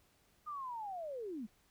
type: linear sweep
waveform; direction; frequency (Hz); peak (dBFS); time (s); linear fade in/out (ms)
sine; down; 1234 to 196; -40; 0.46-1.47; 20
effects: pink hiss -71 dBFS RMS until 1.7 s